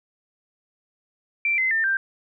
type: tone with pitch steps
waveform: sine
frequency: 2349 / 2057 / 1800.9 / 1576.9 Hz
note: D7 / C7 / A6 / G6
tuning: 0 / -30 / +40 / +10 cents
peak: -19 dBFS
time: 1.45-1.97 s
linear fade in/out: 2 ms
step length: 130 ms
effects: none